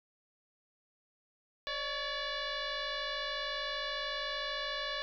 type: tone with frequency modulation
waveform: sine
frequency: 1174.7 Hz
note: D6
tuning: in tune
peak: -34 dBFS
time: 1.67-5.02 s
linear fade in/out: 0 ms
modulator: 574 Hz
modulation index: 5.5
effects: none